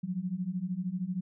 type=beating tone pair; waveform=sine; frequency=174.61 / 187.61 Hz; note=F3 / F#3; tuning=0 / +24 cents; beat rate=13 Hz; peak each=-35 / -33 dBFS; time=0.03-1.21 s; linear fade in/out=10 ms; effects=none